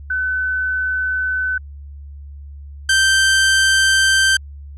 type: tone pair in turn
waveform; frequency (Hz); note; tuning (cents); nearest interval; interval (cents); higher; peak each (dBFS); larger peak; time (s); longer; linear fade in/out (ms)
sine / sawtooth; 1512 / 1561.7; F#6 / G6; +37 / -7; minor second; 56; second; -17 / -8; second; 0.1-1.58 / 2.89-4.37; neither; 5
effects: added 71 Hz sine -32 dBFS peak until 4.77 s + resampled to 24000 Hz